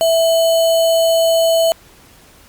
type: tone with sample-and-hold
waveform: sine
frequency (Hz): 659.3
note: E5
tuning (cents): 0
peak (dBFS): -10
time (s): 0.01-1.72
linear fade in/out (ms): 0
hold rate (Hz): 3675
effects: pink hiss -46 dBFS RMS until 2.48 s + Opus 48 kbps